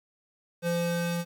square tone pair together, 171.37 / 515 Hz, F3 / C5, -32 / -28 cents, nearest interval octave + perfect fifth, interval 1904 cents, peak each -29 / -31 dBFS, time 0.62-1.25 s, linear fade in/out 50 ms, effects 10-bit

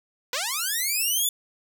5% pulse linear sweep, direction up, 466.2 to 3514 Hz, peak -14 dBFS, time 0.33-1.29 s, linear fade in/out 2 ms, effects none

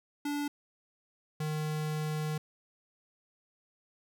square tone pair in turn, 290 / 153.62 Hz, D4 / D#3, -22 / -22 cents, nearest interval major seventh, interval 1100 cents, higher first, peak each -32 / -32 dBFS, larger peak neither, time 0.25-0.48 / 1.4-2.38 s, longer second, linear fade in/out 5 ms, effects none

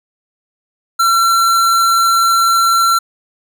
square tone, 1356 Hz, E6, 49 cents sharp, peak -10 dBFS, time 0.99-2.99 s, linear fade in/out 10 ms, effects none

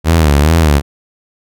sawtooth tone with vibrato, 76.9 Hz, D#2, 20 cents flat, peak -3 dBFS, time 0.04-0.82 s, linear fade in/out 50 ms, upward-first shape sine, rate 2.4 Hz, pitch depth 140 cents each way, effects none

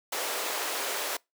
pink high-pass noise, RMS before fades -32 dBFS, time 0.12-1.17 s, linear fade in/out 5 ms, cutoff 410 Hz, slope 24 dB/octave, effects noise-tail reverb RT60 0.2 s tail -25 dB re dry

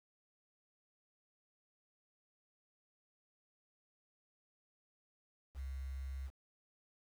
sine tone with quantisation, 66.9 Hz, C2, 39 cents sharp, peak -40 dBFS, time 5.54-6.31 s, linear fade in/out 50 ms, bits 10, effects none

